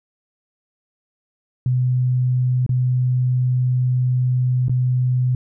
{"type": "tone with dropouts", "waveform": "sine", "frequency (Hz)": 126.2, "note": "B2", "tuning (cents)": 38, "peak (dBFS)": -15, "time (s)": [1.66, 5.35], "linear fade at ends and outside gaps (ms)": 2, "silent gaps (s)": [[2.664, 2.692], [4.683, 4.695]], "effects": []}